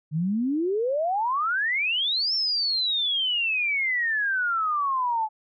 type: exponential two-way sweep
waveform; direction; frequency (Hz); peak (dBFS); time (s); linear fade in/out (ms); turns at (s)
sine; up then down; 146.6 to 5440 to 852; -22; 0.11-5.29; 50; 2.34
effects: none